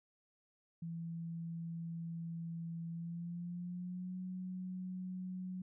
sine tone with pitch glide, 166.8 to 184.01 Hz, E3 to F#3, +21 to -9 cents, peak -40 dBFS, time 0.82-5.62 s, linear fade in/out 5 ms, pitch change +170 cents, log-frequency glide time 2.9-4.18 s, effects none

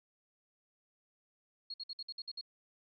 sine tone bursts, 4300 Hz, C8, 47 cents sharp, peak -39 dBFS, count 8, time 1.7-2.412 s, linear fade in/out 5 ms, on 40 ms, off 56 ms, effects MP3 96 kbps

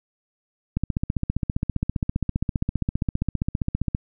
click train, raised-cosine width 5 ms, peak -10 dBFS, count 49, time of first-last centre 0.77-3.949 s, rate 15.1 Hz, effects none

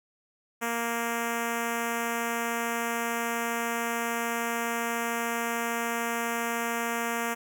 5% pulse tone with notch filter, 233.1 Hz, A#3, in tune, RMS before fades -30 dBFS, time 0.61-7.35 s, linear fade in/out 20 ms, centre 3900 Hz, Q 0.92, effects none

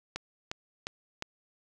click train, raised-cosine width 0.2 ms, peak -17 dBFS, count 4, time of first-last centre 0.16-1.224 s, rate 2.82 Hz, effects none

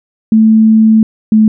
sine tone pair in turn, 220 / 217.1 Hz, A3 / A3, 0 / -23 cents, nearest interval unison, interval 23 cents, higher first, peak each -3 dBFS, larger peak neither, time 0.32-1.03 / 1.32-1.48 s, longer first, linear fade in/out 2 ms, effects none

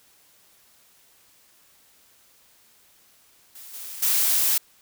blue noise with level steps, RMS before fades -43 / -37 / -21 dBFS, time 3.55-4.58 s, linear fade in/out 5 ms, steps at 3.73 / 4.02 s, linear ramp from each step 10 ms, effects white hiss -58 dBFS RMS until 4.81 s

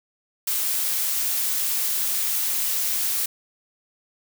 blue noise, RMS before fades -24 dBFS, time 0.47-3.26 s, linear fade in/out 5 ms, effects none

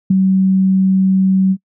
sine tone with ADSR envelope, 190 Hz, F#3, 46 cents sharp, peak -5 dBFS, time 0.1-1.57 s, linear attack 9 ms, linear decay 8 ms, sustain -4 dB, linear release 57 ms, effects noise-tail reverb RT60 0.1 s tail -26 dB re dry

